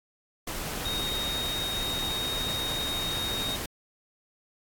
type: tone in noise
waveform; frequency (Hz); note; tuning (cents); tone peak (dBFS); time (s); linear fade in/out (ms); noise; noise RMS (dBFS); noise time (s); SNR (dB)
sine; 3731; A#7; +1; -30; 0.85-3.56; 5; pink; -34; 0.47-3.66; +1
effects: AAC 64 kbps